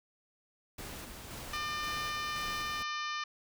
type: noise with tremolo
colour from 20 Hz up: pink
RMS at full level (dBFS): -44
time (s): 0.78-2.83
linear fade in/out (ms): 5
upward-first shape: square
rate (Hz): 1.9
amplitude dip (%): 30
type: harmonic tone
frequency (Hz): 600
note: D5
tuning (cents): +37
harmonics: 2 / 3 / 4 / 5 / 6 / 7 / 8 / 9 / 10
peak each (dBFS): -37 / -41 / -43 / -45 / -47 / -48 / -49 / -50 / -51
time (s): 1.53-3.24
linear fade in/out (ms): 5
effects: none